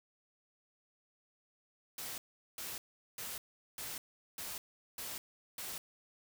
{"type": "noise bursts", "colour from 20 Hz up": "white", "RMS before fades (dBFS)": -43, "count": 7, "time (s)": [1.98, 5.78], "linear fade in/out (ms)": 2, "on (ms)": 200, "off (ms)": 400, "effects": []}